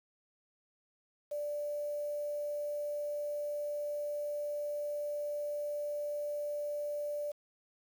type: tone with quantisation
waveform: sine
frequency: 587.3 Hz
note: D5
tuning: in tune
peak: -34 dBFS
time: 1.31-7.32 s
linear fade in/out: 10 ms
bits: 9
effects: none